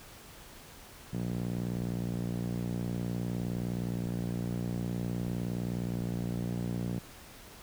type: tone with band-pass filter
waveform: 5% pulse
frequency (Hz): 59.5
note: A#1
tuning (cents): +36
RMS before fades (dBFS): -34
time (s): 1.13-6.99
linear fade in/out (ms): 5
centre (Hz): 150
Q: 2.3
effects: pink hiss -51 dBFS RMS until 7.62 s